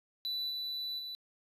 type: tone with level steps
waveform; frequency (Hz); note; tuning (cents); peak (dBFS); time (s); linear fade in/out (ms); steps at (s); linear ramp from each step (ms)
triangle; 3974; B7; +10; -32 / -34 / -38; 0.25-1.15; 0; 0.49 / 0.98; 20
effects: resampled to 32000 Hz